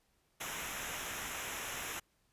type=noise with comb filter; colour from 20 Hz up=pink; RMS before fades=-41 dBFS; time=0.4-2 s; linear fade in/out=10 ms; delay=0.22 ms; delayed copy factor=-0.75; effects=pink hiss -75 dBFS RMS until 2.32 s + resampled to 32000 Hz